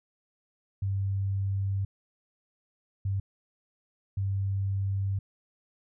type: tone bursts at uneven times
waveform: sine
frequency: 97.9 Hz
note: G2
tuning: 2 cents flat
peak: -26 dBFS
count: 3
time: 0.82-1.85 / 3.05-3.2 / 4.17-5.19 s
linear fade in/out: 5 ms
effects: none